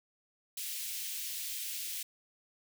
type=high-pass noise; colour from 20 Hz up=white; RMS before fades=-39 dBFS; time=0.57-2.03 s; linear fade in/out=5 ms; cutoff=2300 Hz; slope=24 dB/octave; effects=none